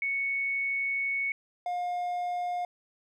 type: tone pair in turn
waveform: sine / triangle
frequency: 2217 / 711.7 Hz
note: C#7 / F5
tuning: 0 / +33 cents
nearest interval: octave + minor sixth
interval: 1967 cents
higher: first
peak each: -27 dBFS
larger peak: neither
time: 0.02-1.32 / 1.66-2.65 s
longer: first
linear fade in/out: 2 ms
effects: none